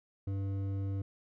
sine tone with hard clipping, 98 Hz, G2, in tune, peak -34 dBFS, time 0.27-1.02 s, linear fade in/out 5 ms, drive 9 dB, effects none

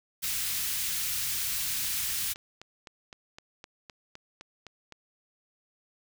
white band-stop noise, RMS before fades -31 dBFS, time 0.22-2.34 s, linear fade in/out 20 ms, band 130 to 1900 Hz, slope 12 dB/octave
click train, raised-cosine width 0.2 ms, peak -27 dBFS, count 14, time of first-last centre 1.59-4.923 s, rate 3.9 Hz
effects none

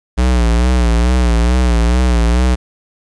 square tone with vibrato, 60 Hz, B1, 49 cents flat, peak -10 dBFS, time 0.17-2.56 s, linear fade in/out 20 ms, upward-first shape sine, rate 2.3 Hz, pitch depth 88 cents each way, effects resampled to 22050 Hz + 8-bit

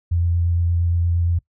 sine tone with vibrato, 85.7 Hz, F2, 32 cents flat, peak -16 dBFS, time 0.11-1.39 s, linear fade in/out 10 ms, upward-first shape square, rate 8.6 Hz, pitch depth 11 cents each way, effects noise-tail reverb RT60 0.1 s tail -21 dB re dry

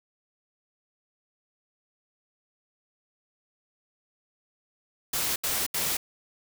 white noise bursts, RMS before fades -28 dBFS, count 3, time 5.13-5.97 s, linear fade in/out 5 ms, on 230 ms, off 75 ms, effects none

